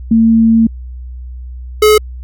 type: tone pair in turn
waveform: sine / square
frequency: 225.9 / 426.4 Hz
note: A3 / G#4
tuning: +46 / +46 cents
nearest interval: major seventh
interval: 1100 cents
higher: second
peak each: -5 dBFS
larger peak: neither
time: 0.11-0.67 / 1.82-1.98 s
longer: first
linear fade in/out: 5 ms
effects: added 62 Hz sine -24 dBFS peak until 2.23 s